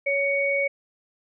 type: tone pair together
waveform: sine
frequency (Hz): 559 / 2236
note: C#5 / C#7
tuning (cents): +14 / +14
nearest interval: 2 octaves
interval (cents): 2400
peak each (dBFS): -24 / -23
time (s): 0.06-0.68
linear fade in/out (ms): 10
effects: none